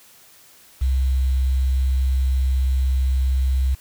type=tone with quantisation; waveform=sine; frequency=65.41 Hz; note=C2; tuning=in tune; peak=-16 dBFS; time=0.81-3.75 s; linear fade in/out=10 ms; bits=7; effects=white hiss -50 dBFS RMS until 3.8 s